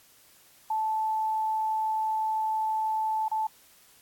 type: tone with dropouts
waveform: sine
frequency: 874 Hz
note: A5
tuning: 12 cents flat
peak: -25 dBFS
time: 0.7-3.47 s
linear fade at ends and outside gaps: 5 ms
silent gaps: 3.283-3.314 s
effects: white hiss -58 dBFS RMS until 4.01 s + AAC 64 kbps